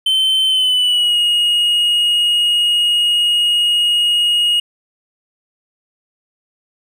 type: tone with pitch glide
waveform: triangle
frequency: 3083 to 2877 Hz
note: G7 to F#7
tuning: -29 to -49 cents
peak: -10 dBFS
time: 0.06-4.6 s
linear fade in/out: 5 ms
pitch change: -120 cents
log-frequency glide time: 0.47-1.18 s
effects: none